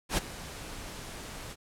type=noise with ADSR envelope; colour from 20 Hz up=pink; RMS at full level=-26 dBFS; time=0.09-1.56 s; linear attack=85 ms; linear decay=19 ms; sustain=-16 dB; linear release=44 ms; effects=low-pass 11000 Hz 12 dB/octave